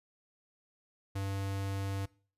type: tone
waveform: square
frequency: 98 Hz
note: G2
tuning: in tune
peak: -34 dBFS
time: 1.15-2.06 s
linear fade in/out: 10 ms
effects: noise-tail reverb RT60 0.4 s tail -21 dB re dry + resampled to 32000 Hz